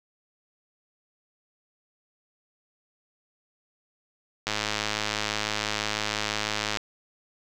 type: click train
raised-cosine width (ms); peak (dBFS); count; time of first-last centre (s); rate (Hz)
0.2; -9; 245; 4.47-6.772; 106
effects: none